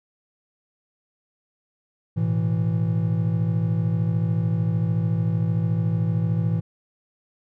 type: chord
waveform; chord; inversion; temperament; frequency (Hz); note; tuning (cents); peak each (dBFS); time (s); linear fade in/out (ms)
triangle; A suspended second; none; equal; 110 / 123.47 / 164.81; A2 / B2 / E3; 0 / 0 / 0; -21 / -27 / -21; 2.16-6.61; 20
effects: none